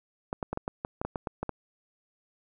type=clicks; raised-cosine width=1 ms; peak=-17 dBFS; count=12; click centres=0.329 / 0.428 / 0.53 / 0.574 / 0.679 / 0.849 / 1.015 / 1.05 / 1.158 / 1.272 / 1.43 / 1.493 s; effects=none